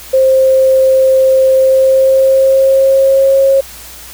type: tone with pitch glide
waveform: sine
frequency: 527 to 542.4 Hz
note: C5 to C#5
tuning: +12 to -38 cents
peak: -5 dBFS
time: 0.13-3.61 s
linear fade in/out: 10 ms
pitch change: +50 cents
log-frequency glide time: 1.6-3.38 s
effects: added 60 Hz sine -39 dBFS peak until 4.13 s + white hiss -32 dBFS RMS until 4.13 s